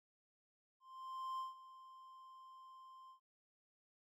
triangle tone with ADSR envelope, 1047 Hz, C6, 1 cent sharp, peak -38 dBFS, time 0.8-3.2 s, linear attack 590 ms, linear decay 150 ms, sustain -16 dB, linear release 97 ms, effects none

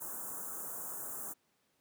white band-stop noise, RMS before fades -42 dBFS, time 0-1.34 s, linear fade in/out 20 ms, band 1500 to 6900 Hz, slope 48 dB/octave, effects pink hiss -75 dBFS RMS until 1.8 s + high-pass 150 Hz 12 dB/octave

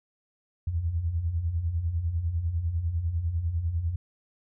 sine beating tone pair, 76.6 / 86.6 Hz, D#2 / F2, -27 / -14 cents, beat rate 10 Hz, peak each -33 / -26 dBFS, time 0.67-3.96 s, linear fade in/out 5 ms, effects none

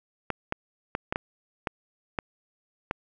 clicks, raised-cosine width 0.5 ms, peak -12 dBFS, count 8, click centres 0.303 / 0.524 / 0.951 / 1.125 / 1.159 / 1.672 / 2.188 / 2.911 s, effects none

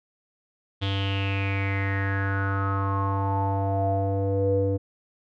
square tone with low-pass filter sweep, 98 Hz, G2, in tune, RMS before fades -25 dBFS, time 0.81-4.78 s, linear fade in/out 20 ms, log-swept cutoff 3400 to 430 Hz, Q 7.6, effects none

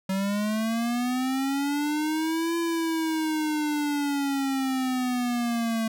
square linear two-way sweep, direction up then down, 189.2 to 338 to 222.5 Hz, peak -25 dBFS, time 0.09-5.88 s, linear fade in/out 5 ms, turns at 2.57 s, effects none

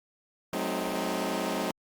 15% pulse chord, F# diminished seventh, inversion none, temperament equal with one note detuned, 185 / 215.5 / 261.6 / 311.1 Hz, F#3 / A3 / C4 / Eb4, 0 / -36 / 0 / 0 cents, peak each -28 dBFS, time 0.53-1.71 s, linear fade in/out 2 ms, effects Opus 48 kbps

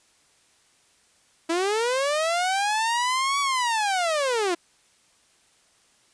sawtooth linear two-way sweep, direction up then down, 321.9 to 1140 to 331.1 Hz, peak -18 dBFS, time 1.49-4.55 s, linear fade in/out 10 ms, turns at 3.4 s, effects white hiss -61 dBFS RMS until 6.13 s + resampled to 22050 Hz

